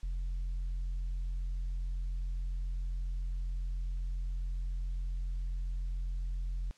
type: tone with tanh clipping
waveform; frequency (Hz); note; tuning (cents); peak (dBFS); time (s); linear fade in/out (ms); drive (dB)
triangle; 43.65; F1; 0; -33; 0.03-6.71; 0; 7
effects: white hiss -64 dBFS RMS until 6.77 s + low-pass 6000 Hz 12 dB/octave